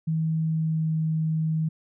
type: tone with pitch glide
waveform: sine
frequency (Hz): 160 to 158.62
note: D#3 to D#3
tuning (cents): +49 to +34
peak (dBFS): -22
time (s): 0.07-1.69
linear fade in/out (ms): 10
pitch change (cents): -15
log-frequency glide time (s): 0.41-0.94
effects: none